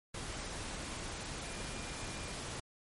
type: tone in noise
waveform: sine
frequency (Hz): 2400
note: D7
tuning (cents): +37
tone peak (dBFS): -53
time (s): 1.44-2.33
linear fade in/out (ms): 5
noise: pink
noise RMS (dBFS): -42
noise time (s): 0.14-2.6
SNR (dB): -14
effects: MP3 48 kbps